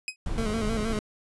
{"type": "tone with exponential decay", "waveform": "sawtooth", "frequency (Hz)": 2524, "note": "D#7", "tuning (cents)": 24, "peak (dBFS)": -22, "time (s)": [0.08, 0.16], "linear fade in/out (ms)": 1, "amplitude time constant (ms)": 17}
{"type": "noise", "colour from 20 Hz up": "brown", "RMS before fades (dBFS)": -31, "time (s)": [0.26, 0.99], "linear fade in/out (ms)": 2}
{"type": "tone with vibrato", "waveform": "25% pulse", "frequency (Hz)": 218.9, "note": "A3", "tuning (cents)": -9, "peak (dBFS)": -24, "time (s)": [0.38, 0.99], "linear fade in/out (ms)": 0, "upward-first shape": "square", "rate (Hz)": 6.4, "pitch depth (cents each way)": 56}
{"effects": ["resampled to 24000 Hz"]}